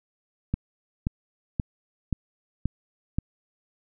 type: click train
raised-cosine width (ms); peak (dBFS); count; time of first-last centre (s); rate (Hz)
5; -12; 6; 0.54-3.186; 1.89
effects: none